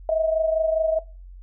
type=tone pair together; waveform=sine; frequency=637.1 / 662 Hz; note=D#5 / E5; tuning=+41 / +7 cents; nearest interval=minor second; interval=66 cents; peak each=-20 / -24 dBFS; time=0.09-0.99 s; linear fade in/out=2 ms; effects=noise-tail reverb RT60 0.3 s tail -18 dB re dry + added 45 Hz sine -39 dBFS peak until 1.42 s